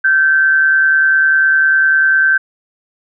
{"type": "tone with amplitude modulation", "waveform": "sine", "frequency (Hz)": 1551, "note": "G6", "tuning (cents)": -19, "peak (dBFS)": -6, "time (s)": [0.04, 2.38], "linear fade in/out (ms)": 10, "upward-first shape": "sine", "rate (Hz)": 150, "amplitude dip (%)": 45, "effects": []}